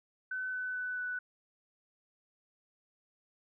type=tone with pitch steps; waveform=sine; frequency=1514 / 1505.3 / 1496.6 / 1488 Hz; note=F#6 / F#6 / F#6 / F#6; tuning=+39 / +29 / +19 / +9 cents; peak=-34 dBFS; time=0.31-1.19 s; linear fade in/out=5 ms; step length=220 ms; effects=none